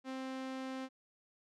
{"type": "tone with low-pass filter", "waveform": "sawtooth", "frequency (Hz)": 262.6, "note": "C4", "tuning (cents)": 6, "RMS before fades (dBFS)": -42, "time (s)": [0.04, 0.89], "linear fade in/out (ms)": 50, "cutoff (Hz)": 5900, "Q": 0.54, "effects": []}